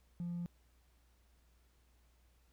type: tone with hard clipping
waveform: sine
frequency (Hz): 173.4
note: F3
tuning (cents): -12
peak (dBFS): -38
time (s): 0.2-0.46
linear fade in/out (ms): 0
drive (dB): 1
effects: added 60 Hz sine -67 dBFS peak until 2.52 s + pink hiss -75 dBFS RMS until 2.52 s